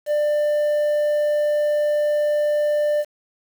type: tone with quantisation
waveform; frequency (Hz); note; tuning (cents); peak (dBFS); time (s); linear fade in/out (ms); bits
triangle; 594; D5; +20; -15; 0.06-3.05; 50; 7
effects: none